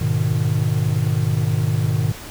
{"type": "chord", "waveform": "triangle", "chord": "G# minor", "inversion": "none", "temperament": "equal with one note detuned", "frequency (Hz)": [103.83, 123.47, 152.8], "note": ["G#2", "B2", "D#3"], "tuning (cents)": [0, 0, -31], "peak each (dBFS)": -19, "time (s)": [0.01, 2.12], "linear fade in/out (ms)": 5, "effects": ["pink hiss -36 dBFS RMS until 2.3 s"]}